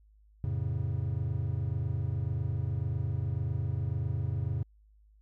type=chord; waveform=triangle; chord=F augmented; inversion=none; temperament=just; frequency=87.31 / 109.13 / 136.42 Hz; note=F2 / A2 / C#3; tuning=0 / -14 / -27 cents; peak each=-32 / -31 / -32 dBFS; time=0.44-4.63 s; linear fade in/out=0 ms; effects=added 52 Hz sine -58 dBFS peak until 5.21 s